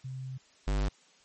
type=tone pair in turn; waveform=sine / square; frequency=130.81 / 49.73 Hz; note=C3 / G1; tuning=0 / +26 cents; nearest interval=octave + perfect fourth; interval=1674 cents; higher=first; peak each=-36 / -27 dBFS; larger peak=second; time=0.04-0.38 / 0.67-0.89 s; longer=first; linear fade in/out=10 ms; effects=white hiss -62 dBFS RMS until 1.24 s + MP3 32 kbps